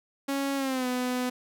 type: tone with pitch glide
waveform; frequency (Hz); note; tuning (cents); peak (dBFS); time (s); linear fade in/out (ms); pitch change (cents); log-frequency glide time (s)
sawtooth; 276.2 to 250.4; C#4 to B3; -6 to +24; -23; 0.28-1.3; 10; -170; 0.56-0.87
effects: none